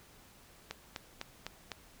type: click train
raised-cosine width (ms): 0.2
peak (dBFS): -21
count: 5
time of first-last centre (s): 0.71-1.718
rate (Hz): 3.97
effects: pink hiss -59 dBFS RMS until 2 s